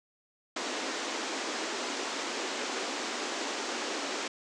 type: band-pass noise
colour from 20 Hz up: pink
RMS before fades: -35 dBFS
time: 0.56-4.28 s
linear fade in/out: 5 ms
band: 250 to 7500 Hz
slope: 48 dB/octave
effects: none